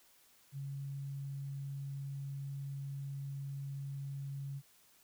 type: tone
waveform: sine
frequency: 138.59 Hz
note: C#3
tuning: in tune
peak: -39 dBFS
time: 0.52-4.62 s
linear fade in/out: 50 ms
effects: white hiss -66 dBFS RMS until 5.03 s